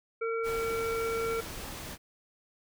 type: harmonic tone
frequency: 455.4 Hz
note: A#4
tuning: 40 cents flat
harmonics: 1 / 3 / 5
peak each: -30 / -36 / -41 dBFS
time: 0.21-1.41 s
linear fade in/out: 10 ms
type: noise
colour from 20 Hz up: pink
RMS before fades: -41 dBFS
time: 0.43-1.98 s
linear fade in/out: 50 ms
effects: none